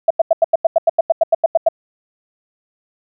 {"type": "tone bursts", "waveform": "sine", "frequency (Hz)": 659.3, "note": "E5", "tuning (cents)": 0, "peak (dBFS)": -7, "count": 15, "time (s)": [0.08, 1.687], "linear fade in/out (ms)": 5, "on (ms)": 25, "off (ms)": 88, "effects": []}